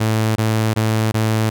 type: tone bursts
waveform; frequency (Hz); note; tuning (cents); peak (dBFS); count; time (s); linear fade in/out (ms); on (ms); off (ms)
sawtooth; 110; A2; 0; -11; 4; 0-1.5; 10; 360; 20
effects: none